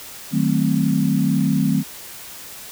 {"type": "chord", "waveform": "sine", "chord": "D# diminished seventh", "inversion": "none", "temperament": "equal with one note detuned", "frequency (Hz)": [155.56, 188.01, 220, 261.6], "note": ["D#3", "F#3", "A3", "C4"], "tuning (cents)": [0, 28, 0, 0], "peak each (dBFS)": -21, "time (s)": [0.31, 1.84], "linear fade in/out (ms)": 50, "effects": ["white hiss -37 dBFS RMS until 2.71 s"]}